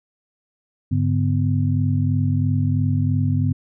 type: tone cluster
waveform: sine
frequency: 100.1 / 143.1 / 252.3 Hz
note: G2 / D3 / B3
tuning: +37 / -45 / +37 cents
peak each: -19 / -21 / -24 dBFS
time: 0.91-3.53 s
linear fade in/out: 10 ms
effects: none